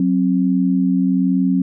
sine tone pair together, 185.21 / 266.4 Hz, F#3 / C4, +2 / +31 cents, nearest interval tritone, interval 629 cents, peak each -16 dBFS, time 0-1.62 s, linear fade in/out 2 ms, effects none

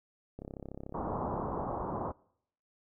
click train, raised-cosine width 2 ms, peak -29 dBFS, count 44, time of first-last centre 0.39-1.666 s, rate 33.7 Hz
white low-pass noise, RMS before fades -36 dBFS, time 0.94-2.12 s, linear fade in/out 5 ms, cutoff 1100 Hz, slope 48 dB/octave
effects noise-tail reverb RT60 0.7 s tail -24 dB re dry

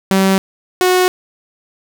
sawtooth tone pair in turn, 192.2 / 366.2 Hz, G3 / F#4, -34 / -18 cents, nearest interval major seventh, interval 1116 cents, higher second, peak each -6 dBFS, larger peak neither, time 0.11-0.38 / 0.81-1.08 s, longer neither, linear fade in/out 0 ms, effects none

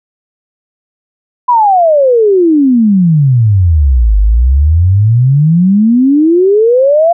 sine exponential two-way sweep, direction down then up, 1009 to 49 to 699 Hz, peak -4 dBFS, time 1.48-7.13 s, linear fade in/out 10 ms, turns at 4.18 s, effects none

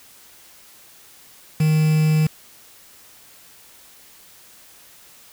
triangle tone with quantisation, 155.56 Hz, D#3, in tune, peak -12 dBFS, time 1.6-2.27 s, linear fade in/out 5 ms, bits 5, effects white hiss -48 dBFS RMS until 5.32 s

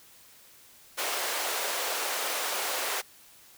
pink high-pass noise, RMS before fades -31 dBFS, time 0.97-3.02 s, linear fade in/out 20 ms, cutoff 470 Hz, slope 24 dB/octave, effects white hiss -55 dBFS RMS until 3.57 s

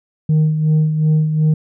sine tone with tremolo, 155.1 Hz, D#3, 5 cents flat, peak -7 dBFS, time 0.29-1.54 s, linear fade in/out 5 ms, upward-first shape sine, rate 2.7 Hz, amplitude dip 60%, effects tanh soft clip ceiling -9 dBFS

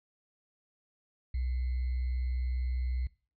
sine tone with sample-and-hold, 62.6 Hz, B1, 24 cents sharp, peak -29 dBFS, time 1.34-3.07 s, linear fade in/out 5 ms, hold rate 2100 Hz, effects noise-tail reverb RT60 0.4 s tail -22 dB re dry + resampled to 11025 Hz

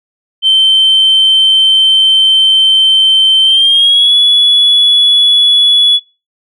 sine tone with pitch glide, 3102 to 3402 Hz, G7 to G#7, -19 to +41 cents, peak -3 dBFS, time 0.42-6 s, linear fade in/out 50 ms, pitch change +160 cents, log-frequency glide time 3.43-4.15 s, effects noise-tail reverb RT60 0.3 s tail -26 dB re dry + tanh soft clip ceiling -1 dBFS

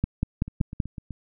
two click trains, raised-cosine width 5 ms, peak -10 / -23 dBFS, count 5 / 6, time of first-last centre 0.04-0.802 / 0.48-1.107 s, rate 5.25 / 7.97 Hz, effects none

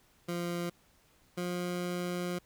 20% pulse tone pair in turn, 173.4 / 177.45 Hz, F3 / F3, -12 / +28 cents, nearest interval unison, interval 40 cents, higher second, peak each -28 dBFS, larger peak neither, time 0.28-0.7 / 1.37-2.39 s, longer second, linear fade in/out 10 ms, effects pink hiss -66 dBFS RMS until 2.45 s

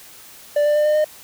triangle tone with pitch steps, 587.3 / 593.1 / 598.9 / 604.9 / 610.8 Hz, D5 / D5 / D5 / D#5 / D#5, 0 / +17 / +34 / -49 / -32 cents, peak -12 dBFS, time 0.56-1.045 s, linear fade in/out 5 ms, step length 97 ms, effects white hiss -43 dBFS RMS until 1.23 s

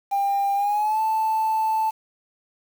triangle tone with pitch glide, 797 to 879.2 Hz, G5 to A5, +28 to -2 cents, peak -16 dBFS, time 0.11-1.91 s, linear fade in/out 20 ms, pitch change +170 cents, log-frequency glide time 0.55-1.01 s, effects tanh soft clip ceiling -16 dBFS + 7-bit

